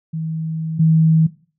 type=tone pair in turn; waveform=sine; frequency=160.2 / 160.2 Hz; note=E3 / E3; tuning=-49 / -49 cents; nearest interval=unison; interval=0 cents; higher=neither; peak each=-21 / -10 dBFS; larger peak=second; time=0.13-0.79 / 0.79-1.27 s; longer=first; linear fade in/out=10 ms; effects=noise-tail reverb RT60 0.4 s tail -18 dB re dry